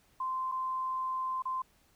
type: tone with dropouts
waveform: sine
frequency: 1039 Hz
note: C6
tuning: 12 cents flat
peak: -31 dBFS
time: 0.2-1.62 s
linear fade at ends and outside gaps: 5 ms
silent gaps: 0.516-0.52 / 1.422-1.454 s
effects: pink hiss -67 dBFS RMS until 1.95 s